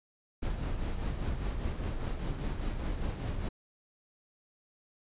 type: noise with tremolo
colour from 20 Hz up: brown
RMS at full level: -31 dBFS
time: 0.42-3.49 s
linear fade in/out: 10 ms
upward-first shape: triangle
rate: 5 Hz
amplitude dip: 55%
effects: resampled to 8000 Hz